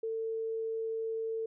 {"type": "tone", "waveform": "sine", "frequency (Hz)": 448.1, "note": "A4", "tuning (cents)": 32, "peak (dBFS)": -32, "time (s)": [0.03, 1.46], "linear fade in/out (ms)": 5, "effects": []}